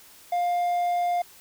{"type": "tone", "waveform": "triangle", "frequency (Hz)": 704, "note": "F5", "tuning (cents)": 14, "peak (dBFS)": -20, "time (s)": [0.32, 1.22], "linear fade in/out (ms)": 5, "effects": ["white hiss -51 dBFS RMS until 1.4 s"]}